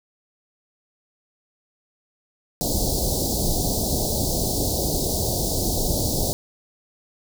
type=band-stop noise; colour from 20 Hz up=pink; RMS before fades=-23 dBFS; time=2.61-6.33 s; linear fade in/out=0 ms; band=770 to 4100 Hz; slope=48 dB/octave; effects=none